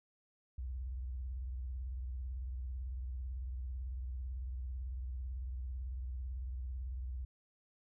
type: tone with vibrato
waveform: sine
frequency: 63.3 Hz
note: B1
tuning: 43 cents sharp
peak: -38 dBFS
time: 0.58-7.25 s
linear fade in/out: 5 ms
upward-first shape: triangle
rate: 18 Hz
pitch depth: 220 cents each way
effects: none